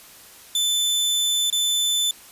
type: tone with dropouts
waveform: sawtooth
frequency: 3520 Hz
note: A7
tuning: in tune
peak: -16 dBFS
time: 0.55-2.11 s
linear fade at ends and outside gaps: 2 ms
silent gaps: 1.501-1.526 s
effects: white hiss -46 dBFS RMS until 2.31 s + resampled to 32000 Hz

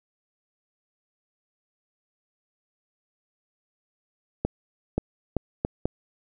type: accelerating click train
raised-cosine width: 2 ms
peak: -10 dBFS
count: 5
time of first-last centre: 4.45-5.856 s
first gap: 530 ms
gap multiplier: 0.73
effects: none

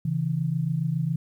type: tone pair together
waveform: sine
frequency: 135.84 / 163.1 Hz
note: C#3 / E3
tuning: -35 / -18 cents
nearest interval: minor third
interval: 317 cents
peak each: -27 / -25 dBFS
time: 0.05-1.16 s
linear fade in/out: 5 ms
effects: 10-bit

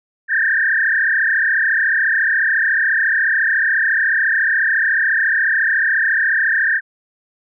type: tone with frequency modulation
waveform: sine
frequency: 1700 Hz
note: G#6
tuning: 40 cents sharp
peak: -13 dBFS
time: 0.28-6.81 s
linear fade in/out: 50 ms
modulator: 34.1 Hz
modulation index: 4.3
effects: none

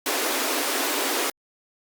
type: high-pass noise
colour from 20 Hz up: pink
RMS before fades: -25 dBFS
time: 0.06-1.3 s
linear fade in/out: 2 ms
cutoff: 260 Hz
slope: 96 dB/octave
effects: Opus 48 kbps

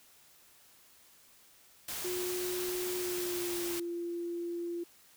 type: noise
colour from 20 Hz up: white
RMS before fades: -39 dBFS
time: 1.88-3.8 s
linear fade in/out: 5 ms
type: tone with pitch glide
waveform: sine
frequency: 361 to 343.9 Hz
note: F#4 to F4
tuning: -43 to -27 cents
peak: -34 dBFS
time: 2.04-4.84 s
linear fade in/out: 10 ms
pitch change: -84 cents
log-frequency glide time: 2.95-3.81 s
effects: white hiss -61 dBFS RMS until 5.16 s

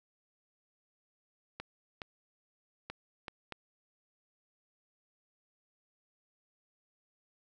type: clicks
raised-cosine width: 0.3 ms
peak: -24 dBFS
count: 5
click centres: 1.6 / 2.018 / 2.9 / 3.282 / 3.523 s
effects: none

